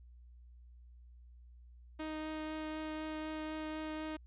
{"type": "tone with vibrato", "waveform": "sawtooth", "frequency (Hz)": 311.1, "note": "D#4", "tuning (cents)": 0, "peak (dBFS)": -35, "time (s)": [1.99, 4.17], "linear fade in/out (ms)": 10, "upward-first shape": "triangle", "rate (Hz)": 4, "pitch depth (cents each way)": 9, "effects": ["added 60 Hz sine -54 dBFS peak until 4.26 s", "resampled to 8000 Hz"]}